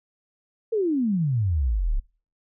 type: exponential sweep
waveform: sine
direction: down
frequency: 466.2 to 31.27 Hz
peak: -20 dBFS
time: 0.72-2 s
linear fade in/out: 10 ms
effects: noise-tail reverb RT60 0.4 s tail -23 dB re dry